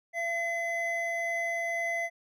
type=tone pair together; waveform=triangle; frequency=678 / 2032 Hz; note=E5 / B6; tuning=+49 / +49 cents; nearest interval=octave + perfect fifth; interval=1900 cents; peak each=-31 / -29 dBFS; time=0.13-2.1 s; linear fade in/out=50 ms; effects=none

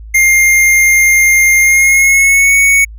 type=tone with pitch glide; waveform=square; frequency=2115 to 2224 Hz; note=C7 to C#7; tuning=+18 to +5 cents; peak=-6 dBFS; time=0.14-2.85 s; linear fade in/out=10 ms; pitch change=+87 cents; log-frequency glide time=1.6-2.54 s; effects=added 54 Hz sine -27 dBFS peak until 2.98 s

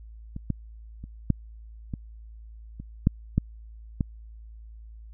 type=clicks; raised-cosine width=5 ms; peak=-22 / -13 / -27 / -8 / -18 / -25 / -6 / -8 / -12 dBFS; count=9; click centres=0.364 / 0.503 / 1.04 / 1.303 / 1.938 / 2.8 / 3.071 / 3.38 / 4.008 s; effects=added 55 Hz sine -42 dBFS peak until 5.13 s

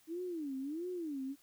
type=tone with vibrato; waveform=sine; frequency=310.3 Hz; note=D#4; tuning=5 cents flat; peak=-37 dBFS; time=0.07-1.36 s; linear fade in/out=50 ms; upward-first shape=sine; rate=1.5 Hz; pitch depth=280 cents each way; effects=white hiss -67 dBFS RMS until 1.42 s

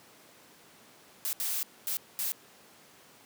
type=noise bursts at uneven times; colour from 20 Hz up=blue; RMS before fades=-32 dBFS; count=4; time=1.25-1.33 / 1.4-1.63 / 1.87-1.97 / 2.19-2.32 s; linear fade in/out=0 ms; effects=pink hiss -56 dBFS RMS until 3.25 s + high-pass 200 Hz 12 dB/octave

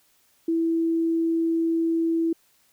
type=tone; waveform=sine; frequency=329.6 Hz; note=E4; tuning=in tune; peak=-20 dBFS; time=0.48-2.33 s; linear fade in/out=5 ms; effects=white hiss -63 dBFS RMS until 2.72 s

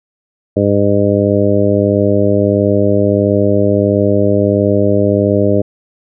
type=harmonic tone; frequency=101.5 Hz; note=G#2; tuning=39 cents flat; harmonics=1 / 2 / 3 / 4 / 5 / 6; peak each=-16 / -16 / -16 / -16 / -16 / -16 dBFS; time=0.56-5.62 s; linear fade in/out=10 ms; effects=none

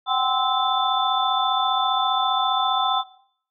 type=tone cluster; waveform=sine; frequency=752 / 787 / 1037 / 1307 / 3525 Hz; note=F#5 / G5 / C6 / E6 / A7; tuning=+28 / +7 / -16 / -15 / +2 cents; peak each=-25 dBFS; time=0.06-3.04 s; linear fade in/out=50 ms; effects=noise-tail reverb RT60 0.6 s tail -19 dB re dry

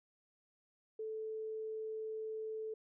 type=tone; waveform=sine; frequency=437.9 Hz; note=A4; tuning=8 cents flat; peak=-39 dBFS; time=0.99-2.74 s; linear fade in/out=5 ms; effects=none

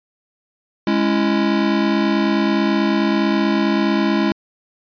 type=chord; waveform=square; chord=C# minor; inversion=second; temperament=just; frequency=207.9 / 277.2 / 332.6 Hz; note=G#3 / C#4 / E4; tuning=+2 / 0 / +16 cents; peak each=-19 / -22 / -20 dBFS; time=0.87-4.32 s; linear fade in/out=2 ms; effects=resampled to 11025 Hz

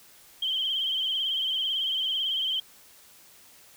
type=tone with vibrato; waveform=sine; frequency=3136 Hz; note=G7; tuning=in tune; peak=-25 dBFS; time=0.42-2.6 s; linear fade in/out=5 ms; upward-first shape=sine; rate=18 Hz; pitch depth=61 cents each way; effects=white hiss -54 dBFS RMS until 3.76 s

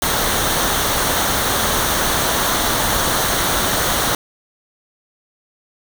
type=noise with comb filter; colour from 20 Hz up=pink; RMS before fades=-18 dBFS; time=0.02-4.15 s; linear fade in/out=2 ms; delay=0.4 ms; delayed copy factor=-0.5; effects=none

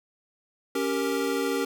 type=chord; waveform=square; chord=G diminished; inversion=second; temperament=equal; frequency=277.2 / 392 / 466.2 Hz; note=Db4 / G4 / Bb4; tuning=0 / 0 / 0 cents; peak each=-30 dBFS; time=0.75-1.65 s; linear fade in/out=5 ms; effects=none

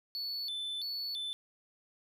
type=tone with vibrato; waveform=triangle; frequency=3952 Hz; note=B7; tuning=in tune; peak=-34 dBFS; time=0.15-1.33 s; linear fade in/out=0 ms; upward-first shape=square; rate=1.5 Hz; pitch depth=200 cents each way; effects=none

